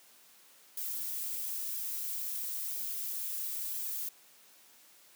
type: noise with flanger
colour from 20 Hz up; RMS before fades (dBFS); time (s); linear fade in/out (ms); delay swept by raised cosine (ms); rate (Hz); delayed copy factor
violet; -37; 0.77-4.09; 5; 1.2 to 5.4; 1; +0.5
effects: white hiss -60 dBFS RMS until 5.15 s + high-pass 200 Hz 12 dB/octave